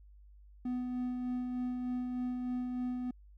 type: tone with tremolo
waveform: triangle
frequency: 249.2 Hz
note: B3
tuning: 16 cents sharp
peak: -30 dBFS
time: 0.65-3.11 s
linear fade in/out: 5 ms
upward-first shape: sine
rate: 3.3 Hz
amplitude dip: 30%
effects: added 50 Hz sine -54 dBFS peak until 3.37 s